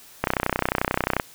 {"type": "click train", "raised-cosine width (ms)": 0.5, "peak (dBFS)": -5, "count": 31, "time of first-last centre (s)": [0.24, 1.198], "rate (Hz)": 31.3, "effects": ["white hiss -48 dBFS RMS until 1.34 s"]}